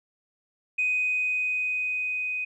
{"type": "tone with level ramp", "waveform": "sine", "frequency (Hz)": 2500, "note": "D#7", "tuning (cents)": 8, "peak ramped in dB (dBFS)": [-21, -27], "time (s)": [0.78, 2.45], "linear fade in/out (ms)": 10, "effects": ["tanh soft clip ceiling -17 dBFS"]}